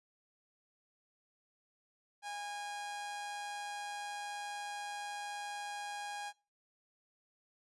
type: tone with amplitude modulation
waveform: sawtooth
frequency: 819 Hz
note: G#5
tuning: 24 cents flat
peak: -35 dBFS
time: 2.22-6.33 s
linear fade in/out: 50 ms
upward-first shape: sine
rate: 176 Hz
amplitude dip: 30%
effects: noise-tail reverb RT60 0.3 s tail -22 dB re dry + resampled to 24000 Hz